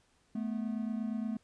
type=tone pair together; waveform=triangle; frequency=217.3 / 245.8 Hz; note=A3 / B3; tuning=-21 / -8 cents; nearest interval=major second; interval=213 cents; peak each=-32 / -36 dBFS; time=0.35-1.37 s; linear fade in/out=5 ms; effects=pink hiss -70 dBFS RMS until 1.43 s + resampled to 22050 Hz